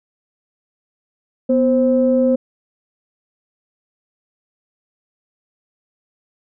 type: tone pair together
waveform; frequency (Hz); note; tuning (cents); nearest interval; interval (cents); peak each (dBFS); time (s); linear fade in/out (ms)
sine; 247.4 / 525; B3 / C5; +3 / +6; octave + minor second; 1303; -14; 1.49-2.36; 10
effects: tanh soft clip ceiling -4 dBFS